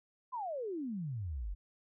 sine exponential sweep, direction down, 1058 to 42.41 Hz, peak -36 dBFS, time 0.32-1.55 s, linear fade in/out 20 ms, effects none

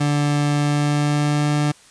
30% pulse tone with pitch glide, 146 to 147.87 Hz, D3 to D3, -10 to +12 cents, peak -14 dBFS, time 0-1.72 s, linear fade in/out 10 ms, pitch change +22 cents, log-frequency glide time 0.54-1.52 s, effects white hiss -49 dBFS RMS until 1.9 s + resampled to 22050 Hz

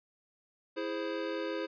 square chord, E augmented, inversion none, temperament equal, 329.6 / 415.3 / 523.3 Hz, E4 / G#4 / B#4, 0 / 0 / 0 cents, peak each -38 / -40 / -38 dBFS, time 0.76-1.67 s, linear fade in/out 20 ms, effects resampled to 11025 Hz

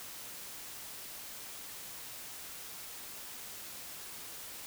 silence, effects white hiss -46 dBFS RMS until 4.66 s

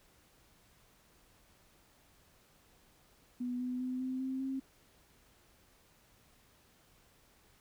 sine tone with pitch steps, 246.7 / 250.6 / 254.5 / 258.5 / 262.6 / 266.7 Hz, B3 / B3 / C4 / C4 / C4 / C4, -2 / +25 / -48 / -21 / +6 / +33 cents, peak -34 dBFS, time 3.4-4.6 s, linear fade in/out 10 ms, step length 200 ms, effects pink hiss -66 dBFS RMS until 7.6 s

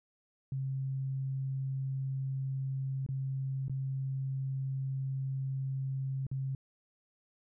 sine tone with dropouts, 134.1 Hz, C3, 43 cents sharp, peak -32 dBFS, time 0.52-6.55 s, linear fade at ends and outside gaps 2 ms, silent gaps 3.064-3.088 / 3.682-3.696 / 6.267-6.314 s, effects none

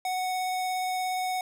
square tone with vibrato, 740 Hz, F#5, in tune, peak -28 dBFS, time 0.05-1.41 s, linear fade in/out 2 ms, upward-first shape triangle, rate 17 Hz, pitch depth 10 cents each way, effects none

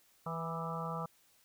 harmonic tone with a mistuned harmonic, 164.1 Hz, E3, 8 cents flat, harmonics 1 / 3 / 4 / 5 / 6 / 7 / 8, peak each -40 / -45 / -46 / -46 / -46 / -42 / -46 dBFS, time 0.26-1.06 s, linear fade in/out 5 ms, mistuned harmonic 7, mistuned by +48 cents, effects white hiss -68 dBFS RMS until 1.44 s

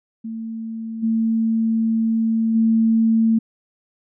sine tone with level steps, 224.7 Hz, A3, 37 cents sharp, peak -26 / -16 / -13 dBFS, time 0.24-3.39 s, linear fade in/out 10 ms, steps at 1.02 / 2.54 s, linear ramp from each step 20 ms, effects none

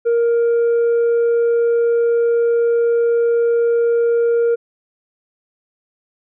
sine tone with tanh clipping, 468 Hz, A#4, 7 cents sharp, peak -13 dBFS, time 0.05-4.56 s, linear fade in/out 20 ms, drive 2 dB, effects none

